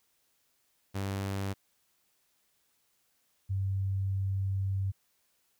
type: tone pair in turn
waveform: sawtooth / sine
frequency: 98 / 96.82 Hz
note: G2 / G2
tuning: 0 / -21 cents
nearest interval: unison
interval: 21 cents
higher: first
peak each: -28 dBFS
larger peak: neither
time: 0.94-1.54 / 3.49-4.92 s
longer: second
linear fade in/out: 20 ms
effects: white hiss -73 dBFS RMS until 5.59 s